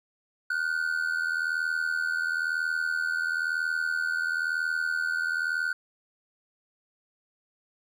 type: ring-modulated tone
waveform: triangle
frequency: 1480 Hz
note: F#6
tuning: in tune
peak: -21 dBFS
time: 0.5-5.73 s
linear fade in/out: 5 ms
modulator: 40.5 Hz
effects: none